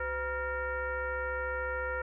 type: tone with frequency modulation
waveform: sine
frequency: 951 Hz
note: A#5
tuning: 34 cents sharp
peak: -31 dBFS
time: 0-2.02 s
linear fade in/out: 5 ms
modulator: 443 Hz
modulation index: 1.9
effects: none